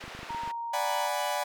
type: band-pass noise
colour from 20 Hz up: white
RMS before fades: -44 dBFS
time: 0-0.52 s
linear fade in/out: 10 ms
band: 360 to 2500 Hz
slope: 12 dB/octave
type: clicks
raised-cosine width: 3 ms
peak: -32 dBFS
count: 9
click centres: 0.04 / 0.08 / 0.15 / 0.191 / 0.231 / 0.306 / 0.347 / 0.435 / 0.476 s
type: tone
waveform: sine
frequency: 932.3 Hz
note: A#5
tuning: in tune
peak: -32 dBFS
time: 0.29-1.08 s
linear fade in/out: 10 ms
type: chord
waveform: 40% pulse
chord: G# half-diminished seventh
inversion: second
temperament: equal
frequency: 587.3 / 740 / 830.6 / 987.8 Hz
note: D5 / F#5 / G#5 / B5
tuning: 0 / 0 / 0 / 0 cents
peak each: -33 dBFS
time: 0.73-1.44 s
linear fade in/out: 10 ms
effects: none